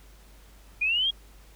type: linear sweep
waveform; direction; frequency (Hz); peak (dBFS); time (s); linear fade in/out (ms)
sine; up; 2402 to 3322; -22; 0.81-1.11; 10
effects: added 50 Hz sine -50 dBFS peak until 1.55 s + pink hiss -57 dBFS RMS until 1.55 s